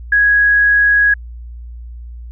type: tone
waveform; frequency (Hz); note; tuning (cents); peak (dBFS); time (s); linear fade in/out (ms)
sine; 1661.2; G#6; 0; -8; 0.12-1.14; 5
effects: added 59 Hz sine -28 dBFS peak until 2.31 s